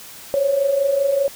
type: tone pair together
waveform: sine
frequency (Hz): 533.9 / 559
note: C5 / C#5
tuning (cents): +35 / +14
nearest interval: minor second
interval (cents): 79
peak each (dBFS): -23 / -16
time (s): 0.34-1.28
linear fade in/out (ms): 0
effects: white hiss -39 dBFS RMS until 1.35 s